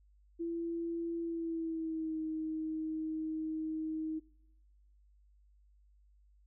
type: tone with pitch glide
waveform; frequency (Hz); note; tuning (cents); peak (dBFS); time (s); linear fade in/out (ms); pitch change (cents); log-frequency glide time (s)
sine; 336 to 315.3; E4 to D#4; +33 to +23; -34; 0.39-4.2; 20; -110; 1.2-2.2
effects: noise-tail reverb RT60 1.0 s tail -24 dB re dry + added 50 Hz sine -62 dBFS peak until 6.46 s